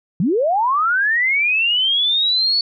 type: linear sweep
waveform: sine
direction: up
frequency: 146.83 to 4477 Hz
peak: -14 dBFS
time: 0.2-2.61 s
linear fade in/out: 2 ms
effects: none